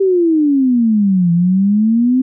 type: exponential two-way sweep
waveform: sine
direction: down then up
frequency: 395.4 to 168.5 to 262.3 Hz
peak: -9 dBFS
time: 0-2.22 s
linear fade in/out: 10 ms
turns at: 1.32 s
effects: none